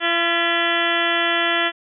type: harmonic tone with a mistuned harmonic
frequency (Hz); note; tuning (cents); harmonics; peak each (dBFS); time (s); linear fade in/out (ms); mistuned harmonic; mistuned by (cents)
340; F4; -46; 1 / 2 / 3 / 4 / 5 / 6 / 7 / 8 / 9 / 10; -27 / -25 / -30 / -25 / -24 / -24 / -30 / -29 / -26 / -28; 0-1.72; 50; 6; -51
effects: none